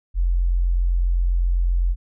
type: tone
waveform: sine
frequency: 43.87 Hz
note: F1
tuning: 9 cents sharp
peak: -16 dBFS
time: 0.14-1.96 s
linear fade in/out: 50 ms
effects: none